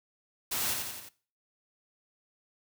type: noise with echo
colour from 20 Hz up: white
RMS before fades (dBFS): -32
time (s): 0.51-0.74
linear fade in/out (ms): 10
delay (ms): 88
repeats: 4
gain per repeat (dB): -4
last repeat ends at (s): 1.092
effects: noise-tail reverb RT60 0.4 s tail -19 dB re dry